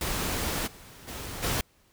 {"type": "noise with level steps", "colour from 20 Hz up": "pink", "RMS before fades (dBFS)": [-30, -49, -38, -28], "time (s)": [0.01, 1.61], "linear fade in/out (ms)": 2, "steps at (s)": [0.66, 1.07, 1.42], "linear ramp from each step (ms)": 20, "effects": ["pink hiss -64 dBFS RMS until 1.92 s"]}